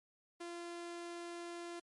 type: tone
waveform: sawtooth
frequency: 344.1 Hz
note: F4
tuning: 26 cents flat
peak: -40 dBFS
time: 0.4-1.8 s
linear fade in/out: 10 ms
effects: MP3 48 kbps